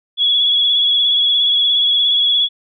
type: tone with vibrato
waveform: sine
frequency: 3375 Hz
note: G#7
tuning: 27 cents sharp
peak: -11 dBFS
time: 0.17-2.49 s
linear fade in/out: 50 ms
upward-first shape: triangle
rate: 17 Hz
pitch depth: 43 cents each way
effects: none